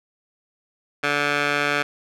15% pulse tone with band-pass filter, 145.1 Hz, D3, 21 cents flat, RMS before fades -22 dBFS, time 1.03-1.83 s, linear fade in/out 10 ms, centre 1900 Hz, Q 1.3, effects none

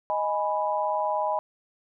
sine chord, G# minor, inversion second, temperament equal, 622.3 / 830.6 / 987.8 Hz, D#5 / G#5 / B5, 0 / 0 / 0 cents, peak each -28 dBFS, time 0.1-1.39 s, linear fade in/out 0 ms, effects none

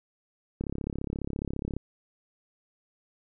click train, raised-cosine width 3 ms, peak -19 dBFS, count 41, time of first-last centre 0.61-1.766 s, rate 34.6 Hz, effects none

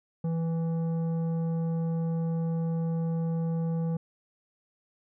triangle tone with tanh clipping, 164.81 Hz, E3, in tune, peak -28 dBFS, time 0.24-3.97 s, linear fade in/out 5 ms, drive 14 dB, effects none

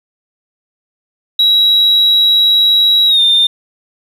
sine tone with pitch glide, 3873 to 3614 Hz, B7 to A7, -35 to +46 cents, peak -5 dBFS, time 1.39-3.47 s, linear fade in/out 5 ms, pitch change -119 cents, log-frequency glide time 3.07-3.21 s, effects tanh soft clip ceiling -4 dBFS + 7-bit

